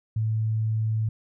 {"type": "tone", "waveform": "sine", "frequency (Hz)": 110, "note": "A2", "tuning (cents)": 0, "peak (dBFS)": -22, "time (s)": [0.16, 1.09], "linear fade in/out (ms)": 5, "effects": []}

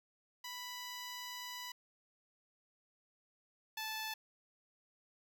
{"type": "tone pair in turn", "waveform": "10% pulse", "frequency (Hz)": [987.8, 874], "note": ["B5", "A5"], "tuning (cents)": [0, -12], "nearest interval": "major second", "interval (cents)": 212, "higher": "first", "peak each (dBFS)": [-35, -31], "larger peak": "second", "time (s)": [[0.44, 1.72], [3.77, 4.14]], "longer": "first", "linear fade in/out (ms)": 5, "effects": []}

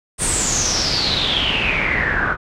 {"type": "noise with low-pass filter sweep", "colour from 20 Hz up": "pink", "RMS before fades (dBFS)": -19, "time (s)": [0.18, 2.37], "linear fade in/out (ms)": 50, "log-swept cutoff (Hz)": [9100, 1400], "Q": 9.8, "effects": []}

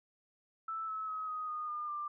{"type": "tone with pitch steps", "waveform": "sine", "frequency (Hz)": [1318.5, 1295.8, 1273.6, 1251.7, 1230.2, 1209.1, 1188.3], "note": ["E6", "E6", "D#6", "D#6", "D#6", "D#6", "D6"], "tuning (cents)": [0, -30, 40, 10, -20, -50, 20], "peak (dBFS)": -36, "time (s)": [0.68, 2.08], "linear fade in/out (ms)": 5, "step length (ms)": 200, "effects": []}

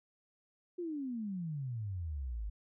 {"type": "exponential sweep", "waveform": "sine", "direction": "down", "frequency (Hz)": [363.7, 49], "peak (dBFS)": -36, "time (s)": [0.78, 2.5], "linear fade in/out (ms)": 10, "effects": []}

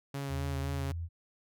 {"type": "tone with vibrato", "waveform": "sawtooth", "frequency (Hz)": 138.2, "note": "C#3", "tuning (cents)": -5, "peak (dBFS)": -31, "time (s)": [0.14, 0.92], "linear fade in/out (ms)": 5, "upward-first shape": "sine", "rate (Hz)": 3.9, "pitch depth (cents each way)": 18}
{"type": "tone with pitch glide", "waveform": "sine", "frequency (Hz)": [81, 84.05], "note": ["E2", "E2"], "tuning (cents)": [-30, 34], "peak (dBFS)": -34, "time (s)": [0.28, 1.09], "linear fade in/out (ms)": 50, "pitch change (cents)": 64, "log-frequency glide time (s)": [0.71, 0.83]}
{"effects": []}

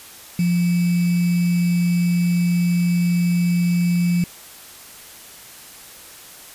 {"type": "tone with sample-and-hold", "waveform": "sine", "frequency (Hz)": 174.61, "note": "F3", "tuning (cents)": 0, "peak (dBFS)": -15, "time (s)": [0.39, 4.24], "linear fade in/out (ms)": 2, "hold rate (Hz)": 2450, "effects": ["white hiss -41 dBFS RMS until 6.54 s", "resampled to 32000 Hz"]}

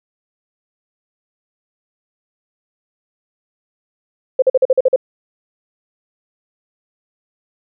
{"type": "tone bursts", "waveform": "sine", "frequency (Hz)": 520, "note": "C5", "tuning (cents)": -11, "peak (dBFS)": -7, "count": 8, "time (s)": [4.39, 4.961], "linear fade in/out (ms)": 5, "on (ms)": 32, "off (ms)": 45, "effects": []}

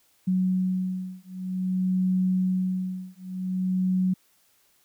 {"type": "beating tone pair", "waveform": "sine", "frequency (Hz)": [185, 185.52], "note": ["F#3", "F#3"], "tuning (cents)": [0, 5], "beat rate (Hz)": 0.52, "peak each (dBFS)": -26, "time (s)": [0.27, 4.14], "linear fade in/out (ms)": 10, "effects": ["white hiss -64 dBFS RMS until 4.84 s"]}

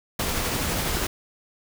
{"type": "noise with tremolo", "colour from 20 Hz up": "pink", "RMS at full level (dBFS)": -25, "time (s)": [0.19, 1.07], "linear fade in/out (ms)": 5, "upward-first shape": "triangle", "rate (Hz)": 12, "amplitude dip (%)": 25, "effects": []}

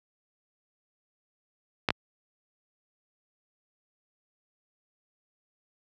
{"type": "clicks", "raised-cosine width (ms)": 0.3, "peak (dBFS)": -7, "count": 2, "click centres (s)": [1.888, 1.905], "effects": ["high-pass 80 Hz 12 dB/octave"]}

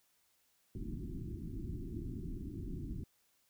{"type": "low-pass noise", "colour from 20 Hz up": "pink", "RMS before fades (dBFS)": -42, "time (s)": [0.75, 3.04], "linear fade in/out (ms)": 2, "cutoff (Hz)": 370, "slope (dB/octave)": 96, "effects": ["white hiss -74 dBFS RMS until 3.49 s"]}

